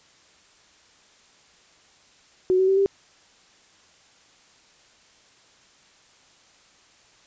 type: tone with pitch steps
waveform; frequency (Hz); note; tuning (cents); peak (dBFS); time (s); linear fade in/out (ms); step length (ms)
sine; 370 / 377.8 / 385.7 / 393.8; F#4 / F#4 / G4 / G4; 0 / +36 / -28 / +8; -16; 2.5-2.86; 0; 90
effects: white hiss -56 dBFS RMS until 7.26 s + resampled to 16000 Hz